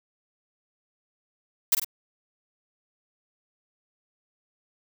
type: noise with echo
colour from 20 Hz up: blue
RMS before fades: -19 dBFS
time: 1.72-1.75 s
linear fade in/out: 5 ms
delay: 48 ms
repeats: 2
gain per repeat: -6 dB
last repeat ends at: 1.846 s
effects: none